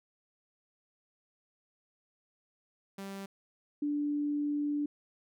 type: tone pair in turn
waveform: sawtooth / sine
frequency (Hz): 196 / 292.5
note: G3 / D4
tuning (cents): 0 / -7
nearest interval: perfect fifth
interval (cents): 693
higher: second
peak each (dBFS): -36 / -29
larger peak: second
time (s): 2.98-3.26 / 3.82-4.86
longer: second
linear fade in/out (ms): 5
effects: none